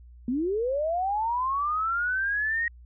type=linear sweep; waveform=sine; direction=up; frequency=230.4 to 1888 Hz; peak=-24 dBFS; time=0.28-2.68 s; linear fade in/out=2 ms; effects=added 60 Hz sine -46 dBFS peak until 2.85 s